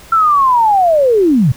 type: linear sweep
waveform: sine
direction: down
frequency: 1359 to 110 Hz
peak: -7 dBFS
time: 0.12-1.52 s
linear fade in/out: 5 ms
effects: pink hiss -38 dBFS RMS until 1.56 s